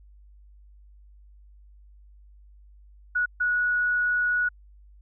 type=tone bursts at uneven times; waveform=sine; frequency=1463 Hz; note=F#6; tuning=20 cents flat; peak=-21 dBFS; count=2; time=3.15-3.26 / 3.4-4.49 s; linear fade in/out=10 ms; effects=added 50 Hz sine -49 dBFS peak until 5.01 s

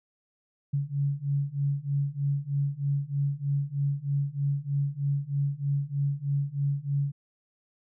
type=beating tone pair; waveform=sine; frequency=139.5 / 142.7 Hz; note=C#3 / D3; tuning=+11 / -49 cents; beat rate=3.2 Hz; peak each=-29 / -28 dBFS; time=0.73-7.12 s; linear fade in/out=10 ms; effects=none

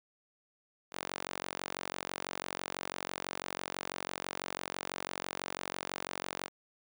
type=tone with high-pass filter; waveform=sawtooth; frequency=46.04 Hz; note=F#1; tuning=8 cents flat; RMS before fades=-41 dBFS; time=0.91-6.5 s; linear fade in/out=50 ms; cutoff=530 Hz; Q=0.55; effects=none

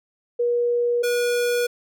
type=tone pair in turn; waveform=sine / square; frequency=479.7 / 483.3 Hz; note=A#4 / B4; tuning=+50 / -38 cents; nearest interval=unison; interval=12 cents; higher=second; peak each=-18 / -20 dBFS; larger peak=first; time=0.39-1.03 / 1.03-1.67 s; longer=neither; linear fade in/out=10 ms; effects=none

